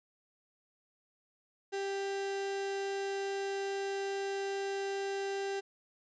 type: tone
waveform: 35% pulse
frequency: 393.9 Hz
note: G4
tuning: 8 cents sharp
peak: -32 dBFS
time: 1.72-5.61 s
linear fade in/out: 20 ms
effects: resampled to 16000 Hz